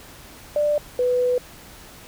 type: tone pair in turn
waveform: sine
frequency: 592 / 496.1 Hz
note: D5 / B4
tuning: +14 / +8 cents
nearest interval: minor third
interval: 306 cents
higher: first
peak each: -17 dBFS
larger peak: neither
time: 0.56-0.78 / 0.99-1.38 s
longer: second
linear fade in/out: 2 ms
effects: pink hiss -44 dBFS RMS until 2.07 s